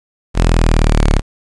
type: exponential sweep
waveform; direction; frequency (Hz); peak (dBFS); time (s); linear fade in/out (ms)
sawtooth; down; 43.07 to 35.38; -5; 0.34-1.22; 50
effects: resampled to 22050 Hz + 7-bit